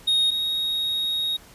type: tone pair in turn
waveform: triangle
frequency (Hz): 3729 / 3759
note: A#7 / A#7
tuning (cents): 0 / +14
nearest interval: unison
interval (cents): 14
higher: second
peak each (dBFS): -16 / -21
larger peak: first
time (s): 0.07-0.31 / 0.31-1.37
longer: second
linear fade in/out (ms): 10
effects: pink hiss -49 dBFS RMS until 1.54 s + resampled to 32000 Hz